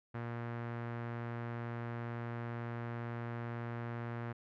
sawtooth tone with low-pass filter, 117.9 Hz, A#2, 20 cents sharp, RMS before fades -41 dBFS, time 0.14-4.33 s, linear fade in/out 10 ms, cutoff 1700 Hz, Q 1.6, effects none

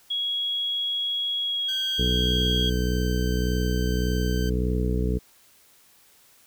sine tone with pitch glide, 3322 to 3278 Hz, G#7 to G#7, 0 to -23 cents, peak -24 dBFS, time 0.1-2.7 s, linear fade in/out 10 ms, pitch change -23 cents, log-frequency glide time 1.39-1.9 s
15% pulse tone, 1550 Hz, G6, 20 cents flat, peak -29 dBFS, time 1.68-4.5 s, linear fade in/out 10 ms
harmonic tone, 61.74 Hz, B1, in tune, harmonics 1 / 2 / 3 / 4 / 5 / 6 / 7 / 8, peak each -24 / -30 / -29 / -34 / -34 / -42 / -31 / -41 dBFS, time 1.98-5.19 s, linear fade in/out 20 ms
effects white hiss -57 dBFS RMS until 6.46 s

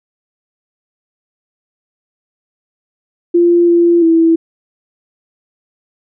sine tone with pitch steps, 345.5 / 342.8 / 328.8 Hz, F4 / F4 / E4, -19 / -32 / -4 cents, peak -6 dBFS, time 3.34-4.36 s, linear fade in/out 10 ms, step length 340 ms, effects none

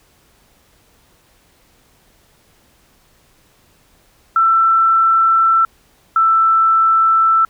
sine tone pair in turn, 1336 / 1327.5 Hz, E6 / E6, +23 / +12 cents, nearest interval unison, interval 11 cents, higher first, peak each -9 dBFS, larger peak neither, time 4.36-5.65 / 6.16-7.45 s, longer neither, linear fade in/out 2 ms, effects pink hiss -54 dBFS RMS until 7.49 s

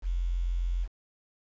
sine tone with quantisation, 43.65 Hz, F1, in tune, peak -26 dBFS, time 0.02-0.88 s, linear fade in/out 50 ms, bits 9, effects resampled to 16000 Hz

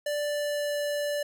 square tone with pitch glide, 587.3 to 583.9 Hz, D5 to D5, 0 to -10 cents, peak -28 dBFS, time 0.06-1.23 s, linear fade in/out 5 ms, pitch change -10 cents, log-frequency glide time 0.26-0.77 s, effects none

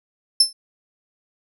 35% pulse tone with exponential decay, 5290 Hz, E8, 5 cents sharp, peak -5 dBFS, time 0.4-0.53 s, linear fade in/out 5 ms, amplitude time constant 28 ms, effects none

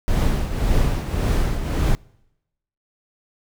brown noise with tremolo, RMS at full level -17 dBFS, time 0.08-1.95 s, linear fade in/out 0 ms, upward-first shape triangle, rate 1.8 Hz, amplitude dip 65%, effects noise-tail reverb RT60 0.9 s tail -26 dB re dry

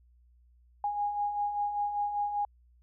sine beating tone pair, 818 / 823.1 Hz, G#5 / G#5, -26 / -16 cents, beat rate 5.1 Hz, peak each -38 / -29 dBFS, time 0.84-2.45 s, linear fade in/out 2 ms, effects added 60 Hz sine -59 dBFS peak until 2.82 s

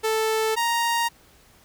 sawtooth tone pair in turn, 440 / 934.1 Hz, A4 / A#5, 0 / +3 cents, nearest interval octave + minor second, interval 1303 cents, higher second, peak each -17 dBFS, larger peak neither, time 0.03-0.56 / 0.56-1.09 s, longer neither, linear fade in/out 20 ms, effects pink hiss -55 dBFS RMS until 1.64 s

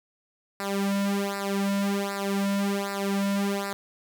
sawtooth tone with flanger, 198.8 Hz, G3, 25 cents sharp, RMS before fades -27 dBFS, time 0.6-3.73 s, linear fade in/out 0 ms, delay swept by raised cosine 0.31 to 2.61 ms, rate 1.3 Hz, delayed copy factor -0.9, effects none

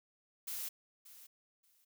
blue noise with echo, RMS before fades -41 dBFS, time 0.47-0.69 s, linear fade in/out 10 ms, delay 580 ms, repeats 2, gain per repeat -15 dB, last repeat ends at 1.85 s, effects none

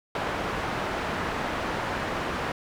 white low-pass noise, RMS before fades -30 dBFS, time 0.15-2.52 s, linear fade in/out 2 ms, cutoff 1400 Hz, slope 12 dB/octave, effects none

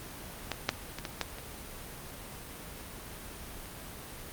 clicks, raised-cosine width 0.2 ms, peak -13 / -8 / -20 / -17 / -12 / -26 / -29 dBFS, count 7, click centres 0.517 / 0.691 / 0.986 / 1.052 / 1.213 / 1.385 / 3.657 s, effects pink hiss -44 dBFS RMS until 4.32 s + Opus 32 kbps

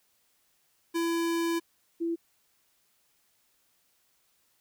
square / sine tone pair in turn, 335.1 / 335.1 Hz, E4 / E4, +29 / +29 cents, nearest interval unison, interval 0 cents, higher neither, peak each -27 dBFS, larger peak neither, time 0.94-1.6 / 2-2.16 s, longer first, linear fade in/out 20 ms, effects white hiss -70 dBFS RMS until 4.6 s

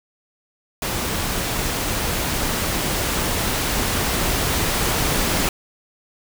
pink noise with level ramp, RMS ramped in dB -24 to -20 dBFS, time 0.82-5.49 s, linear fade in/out 2 ms, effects none

